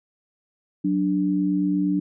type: tone pair together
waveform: sine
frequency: 185 / 293.7 Hz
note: F#3 / D4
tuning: 0 / 0 cents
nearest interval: minor sixth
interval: 800 cents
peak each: -23 / -21 dBFS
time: 0.84-2 s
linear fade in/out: 10 ms
effects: none